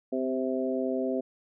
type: harmonic tone with a mistuned harmonic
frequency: 130.81 Hz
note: C3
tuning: in tune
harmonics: 2 / 3 / 4 / 5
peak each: -30 / -32 / -33 / -34 dBFS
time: 0.12-1.21 s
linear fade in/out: 10 ms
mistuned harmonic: 2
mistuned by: -18 cents
effects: none